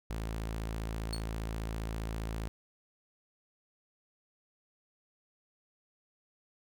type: tone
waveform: sawtooth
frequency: 55 Hz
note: A1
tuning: in tune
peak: -31 dBFS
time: 0.1-2.48 s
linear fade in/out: 0 ms
type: tone with exponential decay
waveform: 35% pulse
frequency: 4367 Hz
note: C#8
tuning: 27 cents flat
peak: -32 dBFS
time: 1.13-1.24 s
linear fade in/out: 1 ms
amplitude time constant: 22 ms
effects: none